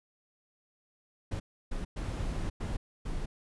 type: noise bursts at uneven times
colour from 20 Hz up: brown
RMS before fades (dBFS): -34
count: 5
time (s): 1.31-1.4 / 1.71-1.85 / 1.96-2.5 / 2.6-2.77 / 3.05-3.26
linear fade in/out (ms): 10
effects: resampled to 24000 Hz